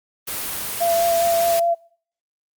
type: noise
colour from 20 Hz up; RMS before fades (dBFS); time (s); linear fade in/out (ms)
white; -27; 0.27-1.6; 10
type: tone with vibrato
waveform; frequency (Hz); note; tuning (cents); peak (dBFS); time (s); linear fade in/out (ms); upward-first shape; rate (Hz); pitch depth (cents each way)
sine; 679; F5; -49; -16; 0.8-1.75; 20; sine; 4.9; 17
effects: noise-tail reverb RT60 0.5 s tail -22 dB re dry + Opus 32 kbps